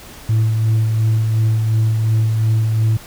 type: tone with tremolo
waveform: sine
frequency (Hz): 110.6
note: A2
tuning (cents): +9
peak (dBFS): -9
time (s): 0.29-2.97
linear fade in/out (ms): 5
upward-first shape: sine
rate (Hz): 2.8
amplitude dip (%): 40
effects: tanh soft clip ceiling -10 dBFS + pink hiss -38 dBFS RMS until 3.06 s